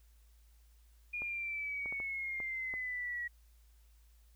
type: exponential sweep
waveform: sine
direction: down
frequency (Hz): 2439 to 1912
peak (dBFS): -36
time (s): 1.13-3.28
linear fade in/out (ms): 10
type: clicks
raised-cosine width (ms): 1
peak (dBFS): -34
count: 6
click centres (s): 1.22 / 1.859 / 1.925 / 2.001 / 2.402 / 2.739
effects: added 56 Hz sine -60 dBFS peak until 4.35 s + white hiss -73 dBFS RMS until 4.35 s